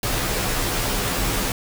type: noise with comb filter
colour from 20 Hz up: pink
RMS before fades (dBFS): -23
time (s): 0.03-1.52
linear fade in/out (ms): 2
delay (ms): 13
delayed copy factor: -0.85
effects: none